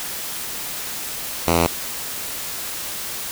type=tone; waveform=5% pulse; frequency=84.3 Hz; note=E2; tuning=39 cents sharp; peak=-4 dBFS; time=1.47-1.67 s; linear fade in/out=5 ms; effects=white hiss -29 dBFS RMS until 3.31 s